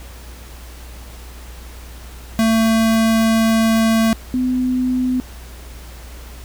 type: tone pair in turn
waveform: square / sine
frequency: 224.1 / 253.4 Hz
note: A3 / B3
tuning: +32 / +45 cents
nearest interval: major second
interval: 213 cents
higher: second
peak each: -13 / -15 dBFS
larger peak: first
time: 2.39-4.13 / 4.34-5.2 s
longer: first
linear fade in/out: 0 ms
effects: added 60 Hz sine -34 dBFS peak until 6.44 s + pink hiss -41 dBFS RMS until 6.44 s